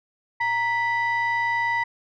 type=tone pair together; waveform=sine; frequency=932.3 / 1973.9 Hz; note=A#5 / B6; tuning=0 / -1 cents; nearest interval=octave + minor second; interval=1299 cents; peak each=-22 dBFS; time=0.4-1.84 s; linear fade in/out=10 ms; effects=tanh soft clip ceiling -17 dBFS